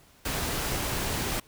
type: noise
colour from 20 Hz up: pink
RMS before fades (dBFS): -30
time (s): 0.25-1.4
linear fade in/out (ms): 5
effects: pink hiss -58 dBFS RMS until 1.47 s